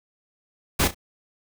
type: noise with echo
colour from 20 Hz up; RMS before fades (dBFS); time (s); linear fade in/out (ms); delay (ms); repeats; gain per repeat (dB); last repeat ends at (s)
pink; -20; 0.79-0.88; 10; 33; 2; -12; 0.946
effects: none